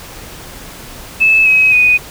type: tone with pitch steps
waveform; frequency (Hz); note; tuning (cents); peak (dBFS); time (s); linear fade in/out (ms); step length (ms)
sine; 2610 / 2547 / 2486; E7 / D#7 / D#7; -18 / +40 / -2; -6; 1.2-1.98; 20; 260
effects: pink hiss -32 dBFS RMS until 2.1 s